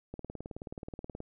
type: click train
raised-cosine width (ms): 2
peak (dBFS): -27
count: 21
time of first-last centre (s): 0.14-1.204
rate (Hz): 18.8
effects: none